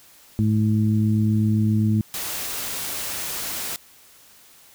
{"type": "harmonic tone", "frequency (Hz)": 107.6, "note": "A2", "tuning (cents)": -38, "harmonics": [1, 2, 3], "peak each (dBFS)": [-19, -20, -30], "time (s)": [0.39, 2.01], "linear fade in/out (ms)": 0}
{"type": "noise", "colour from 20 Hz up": "white", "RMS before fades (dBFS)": -29, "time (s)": [2.14, 3.76], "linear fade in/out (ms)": 0}
{"effects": ["white hiss -51 dBFS RMS until 4.74 s"]}